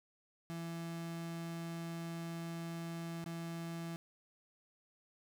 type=tone with dropouts; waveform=35% pulse; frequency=167.2 Hz; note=E3; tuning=25 cents sharp; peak=-39 dBFS; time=0.5-3.96 s; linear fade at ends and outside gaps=0 ms; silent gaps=3.241-3.261 s; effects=none